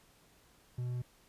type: tone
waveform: triangle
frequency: 123.47 Hz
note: B2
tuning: in tune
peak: -32 dBFS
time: 0.78-1.02 s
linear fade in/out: 5 ms
effects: pink hiss -65 dBFS RMS until 1.28 s + resampled to 32000 Hz